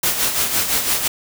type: noise with tremolo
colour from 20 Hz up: white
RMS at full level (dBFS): -17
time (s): 0.03-1.08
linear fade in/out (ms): 5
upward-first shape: sine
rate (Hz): 5.9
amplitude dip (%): 55
effects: none